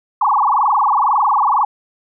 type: tone with frequency modulation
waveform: sine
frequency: 988 Hz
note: B5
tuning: in tune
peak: -11 dBFS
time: 0.21-1.65 s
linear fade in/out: 5 ms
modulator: 22 Hz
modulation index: 7.9
effects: none